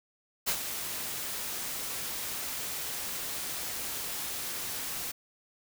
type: noise with ADSR envelope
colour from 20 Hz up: white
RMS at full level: -27 dBFS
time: 0.46-5.12 s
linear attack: 26 ms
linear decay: 77 ms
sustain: -9 dB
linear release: 13 ms
effects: none